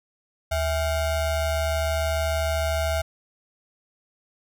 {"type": "ring-modulated tone", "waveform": "square", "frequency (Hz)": 366.6, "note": "F#4", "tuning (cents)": -16, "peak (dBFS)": -20, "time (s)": [0.51, 3.02], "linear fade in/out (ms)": 10, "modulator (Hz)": 290, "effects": []}